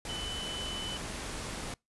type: tone in noise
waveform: sine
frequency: 3009 Hz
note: F#7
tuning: 28 cents sharp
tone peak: -37 dBFS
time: 0.09-0.97 s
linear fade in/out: 2 ms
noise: pink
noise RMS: -39 dBFS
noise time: 0.05-1.74 s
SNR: -1 dB
effects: noise-tail reverb RT60 0.2 s tail -26 dB re dry + resampled to 24000 Hz